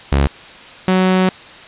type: tone pair in turn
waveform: sawtooth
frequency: 69.7 / 186.08 Hz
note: C#2 / F#3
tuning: +10 / +10 cents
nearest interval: octave + perfect fourth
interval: 1700 cents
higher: second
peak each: -7 dBFS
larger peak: neither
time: 0.12-0.27 / 0.88-1.29 s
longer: second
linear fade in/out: 0 ms
effects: white hiss -37 dBFS RMS until 1.67 s + resampled to 8000 Hz